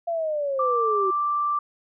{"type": "linear sweep", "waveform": "sine", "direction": "down", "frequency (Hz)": [688, 370], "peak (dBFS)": -23, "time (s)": [0.07, 1.11], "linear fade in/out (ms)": 10}
{"type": "tone", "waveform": "sine", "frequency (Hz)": 1174.7, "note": "D6", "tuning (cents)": 0, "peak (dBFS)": -21, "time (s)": [0.59, 1.59], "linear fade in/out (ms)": 5}
{"effects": []}